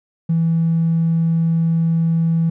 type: tone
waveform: triangle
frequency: 164.81 Hz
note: E3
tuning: in tune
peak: -10 dBFS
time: 0.29-2.5 s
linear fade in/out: 10 ms
effects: tanh soft clip ceiling -11 dBFS